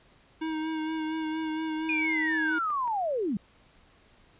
square tone with vibrato, 315.6 Hz, D#4, 25 cents sharp, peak -30 dBFS, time 0.41-2.59 s, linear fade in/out 10 ms, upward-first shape sine, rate 4.3 Hz, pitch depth 23 cents each way
sine linear sweep, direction down, 2475 to 176.9 Hz, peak -26 dBFS, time 1.89-3.37 s, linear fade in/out 2 ms
clicks, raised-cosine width 0.5 ms, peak -33 dBFS, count 2, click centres 2.703 / 2.877 s
effects pink hiss -60 dBFS RMS until 4.39 s + resampled to 8000 Hz

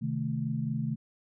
sine chord, A diminished, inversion first, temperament equal with one note detuned, 130.81 / 154.85 / 220 Hz, C3 / Eb3 / A3, 0 / -8 / 0 cents, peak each -33 dBFS, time 0.01-0.96 s, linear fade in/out 20 ms, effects none

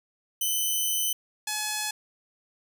5% pulse tone pair in turn, 3031 / 850.5 Hz, F#7 / G#5, +41 / +41 cents, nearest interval octave + minor seventh, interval 2200 cents, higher first, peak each -16 dBFS, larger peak neither, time 0.41-1.13 / 1.47-1.91 s, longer first, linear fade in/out 5 ms, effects none

